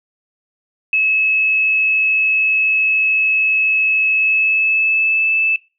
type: tone with pitch glide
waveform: sine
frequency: 2587 to 2628 Hz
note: E7 to E7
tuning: -33 to -6 cents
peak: -12 dBFS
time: 0.93-5.56 s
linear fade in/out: 2 ms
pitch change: +27 cents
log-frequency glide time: 4.14-5.34 s
effects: noise-tail reverb RT60 0.3 s tail -21 dB re dry